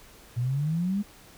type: exponential sweep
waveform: sine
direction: up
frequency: 116.54 to 210.2 Hz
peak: -24 dBFS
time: 0.36-1.03 s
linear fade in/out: 20 ms
effects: pink hiss -52 dBFS RMS until 1.37 s